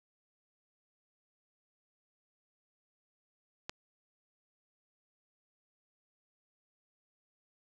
click, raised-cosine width 0.2 ms, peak -20 dBFS, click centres 3.695 s, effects none

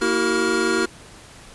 square tone cluster, 233.2 / 326.7 / 378.1 / 462 / 1412 Hz, A#3 / E4 / F#4 / A#4 / F6, +1 / -15 / +38 / -16 / +19 cents, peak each -28 / -25 / -23 / -29 / -25 dBFS, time 0.01-0.86 s, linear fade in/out 10 ms, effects pink hiss -44 dBFS RMS until 1.54 s + resampled to 24000 Hz

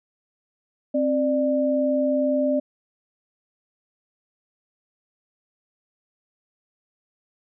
sine tone pair together, 264.2 / 593.8 Hz, C4 / D5, +17 / +19 cents, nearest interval octave + major second, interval 1402 cents, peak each -22 / -21 dBFS, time 0.94-2.6 s, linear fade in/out 10 ms, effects none

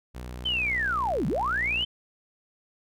sawtooth tone with pitch glide, 61.74 to 60.23 Hz, B1 to B1, 0 to -43 cents, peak -32 dBFS, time 0.14-1.85 s, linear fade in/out 20 ms, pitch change -43 cents, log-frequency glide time 1.29-1.64 s
sine linear two-way sweep, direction down then up, 3124 to 123.6 to 3124 Hz, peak -24 dBFS, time 0.45-1.85 s, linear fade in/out 10 ms, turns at 1.27 s
effects none

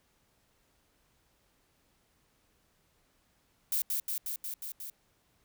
violet noise with echo, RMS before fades -30 dBFS, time 3.72-3.82 s, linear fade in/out 2 ms, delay 180 ms, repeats 6, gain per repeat -2 dB, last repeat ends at 4.9 s, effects pink hiss -71 dBFS RMS until 5.44 s

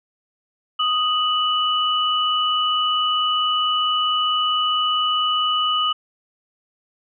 sine tone pair together, 1244.5 / 2960 Hz, D#6 / F#7, 0 / 0 cents, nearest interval octave + minor third, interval 1500 cents, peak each -20 dBFS, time 0.79-5.93 s, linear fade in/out 10 ms, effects none

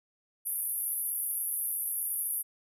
white band-pass noise, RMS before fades -33 dBFS, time 0.45-2.43 s, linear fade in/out 20 ms, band 10000 to 13000 Hz, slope 96 dB/octave, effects none

